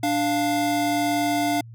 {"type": "tone pair together", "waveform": "square", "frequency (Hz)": [293.7, 699.1], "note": ["D4", "F5"], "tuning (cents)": [0, 2], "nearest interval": "octave + minor third", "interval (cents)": 1502, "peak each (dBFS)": -24, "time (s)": [0.03, 1.61], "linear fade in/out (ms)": 5, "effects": ["added 115 Hz sine -39 dBFS peak until 1.74 s"]}